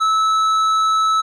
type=tone with tanh clipping; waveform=triangle; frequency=1304 Hz; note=E6; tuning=19 cents flat; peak=-15 dBFS; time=0-1.22 s; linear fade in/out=20 ms; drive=13 dB; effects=none